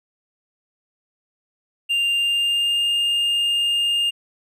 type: tone with pitch glide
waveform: triangle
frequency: 2794 to 2818 Hz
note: F7 to F7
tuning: 0 to +15 cents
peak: -16 dBFS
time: 1.89-4.11 s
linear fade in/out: 20 ms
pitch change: +15 cents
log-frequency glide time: 2.11-2.87 s
effects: none